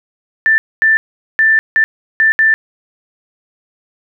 sine tone bursts at uneven times, 1773 Hz, A6, 13 cents sharp, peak -7 dBFS, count 6, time 0.46-0.58 / 0.82-0.97 / 1.39-1.59 / 1.76-1.84 / 2.2-2.32 / 2.39-2.54 s, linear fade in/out 0 ms, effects none

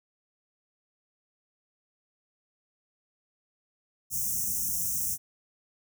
white band-stop noise, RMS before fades -30 dBFS, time 4.1-5.18 s, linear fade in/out 50 ms, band 230 to 5600 Hz, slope 96 dB/octave, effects none

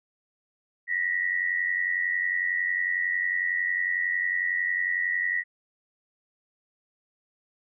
sine tone pair together, 1864.7 / 1955.7 Hz, A#6 / B6, 0 / -17 cents, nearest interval minor second, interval 83 cents, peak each -28 / -26 dBFS, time 0.87-5.44 s, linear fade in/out 50 ms, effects none

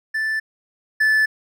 triangle tone pair in turn, 1760 / 1743.8 Hz, A6 / A6, 0 / -16 cents, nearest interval unison, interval 16 cents, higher first, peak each -18 / -12 dBFS, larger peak second, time 0.14-0.4 / 1-1.26 s, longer neither, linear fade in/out 10 ms, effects none

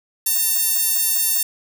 sawtooth tone with high-pass filter, 905 Hz, A5, 48 cents sharp, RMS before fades -19 dBFS, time 0.26-1.43 s, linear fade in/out 5 ms, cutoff 10000 Hz, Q 0.69, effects none

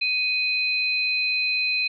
sine tone pair together, 2496 / 4076 Hz, D#7 / C8, +5 / -46 cents, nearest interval minor sixth, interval 849 cents, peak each -22 / -26 dBFS, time 0.01-1.88 s, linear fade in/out 10 ms, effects none

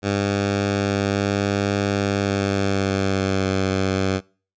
10% pulse tone with pitch glide, 100.1 to 95.58 Hz, G2 to G2, +37 to -43 cents, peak -11 dBFS, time 0.02-4.21 s, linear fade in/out 50 ms, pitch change -80 cents, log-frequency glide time 2.03-3.5 s, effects noise-tail reverb RT60 0.4 s tail -25 dB re dry + resampled to 16000 Hz

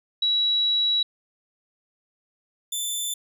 sine / 15% pulse tone pair in turn, 3900 / 3531 Hz, B7 / A7, -23 / +5 cents, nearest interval major second, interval 172 cents, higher first, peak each -19 dBFS, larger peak neither, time 0.22-1.03 / 2.72-3.14 s, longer first, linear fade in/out 5 ms, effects none

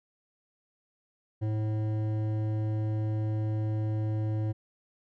triangle tone with hard clipping, 108.1 Hz, A2, 30 cents flat, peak -29 dBFS, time 1.41-4.53 s, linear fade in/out 20 ms, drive 15 dB, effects none

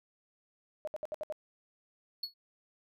sine tone bursts, 613 Hz, D#5, 26 cents flat, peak -34 dBFS, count 6, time 0.85-1.324 s, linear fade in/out 0 ms, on 24 ms, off 66 ms
triangle tone with exponential decay, 4373 Hz, C#8, 24 cents flat, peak -30 dBFS, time 2.23-2.34 s, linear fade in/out 5 ms, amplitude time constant 22 ms
effects none

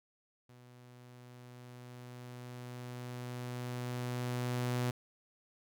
sawtooth tone with level ramp, 123.47 Hz, B2, in tune, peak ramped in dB -52 to -27 dBFS, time 0.49-4.91 s, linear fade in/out 5 ms, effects none

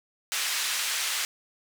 pink band-pass noise, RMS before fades -29 dBFS, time 0.32-1.25 s, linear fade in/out 0 ms, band 1900 to 11000 Hz, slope 12 dB/octave, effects none

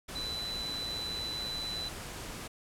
sine tone in noise, 3993 Hz, B7, 18 cents sharp, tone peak -35 dBFS, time 0.15-1.89 s, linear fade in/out 10 ms, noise pink, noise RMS -42 dBFS, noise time 0.08-2.48 s, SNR +4 dB, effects low-pass 12000 Hz 12 dB/octave

